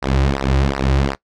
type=tone with flanger; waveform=sawtooth; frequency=67.8 Hz; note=C#2; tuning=38 cents flat; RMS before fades=-17 dBFS; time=0.02-1.15 s; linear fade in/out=5 ms; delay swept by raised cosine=0.29 to 4.59 ms; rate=2.7 Hz; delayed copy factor=-0.9; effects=noise-tail reverb RT60 0.1 s tail -21 dB re dry + low-pass 5000 Hz 12 dB/octave